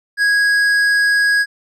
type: tone with tanh clipping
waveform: sine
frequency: 1654 Hz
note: G#6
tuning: 8 cents flat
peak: -13 dBFS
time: 0.17-1.46 s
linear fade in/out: 50 ms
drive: 10 dB
effects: none